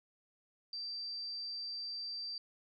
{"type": "tone", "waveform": "sine", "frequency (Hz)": 4681, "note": "D8", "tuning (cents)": -7, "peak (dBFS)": -39, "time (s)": [0.73, 2.38], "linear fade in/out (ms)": 2, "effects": []}